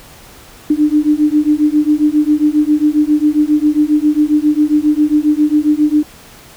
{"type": "beating tone pair", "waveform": "sine", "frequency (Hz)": [296.8, 304.2], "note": ["D4", "D#4"], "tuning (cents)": [18, -39], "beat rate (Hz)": 7.4, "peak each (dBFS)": -12, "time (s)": [0.7, 6.03], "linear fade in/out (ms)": 5, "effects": ["pink hiss -39 dBFS RMS until 6.56 s"]}